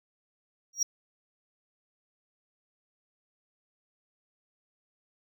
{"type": "tone with exponential growth", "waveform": "triangle", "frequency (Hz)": 5670, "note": "F8", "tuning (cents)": 25, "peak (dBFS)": -19, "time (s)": [0.73, 0.83], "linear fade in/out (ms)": 5, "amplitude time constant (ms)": 20, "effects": []}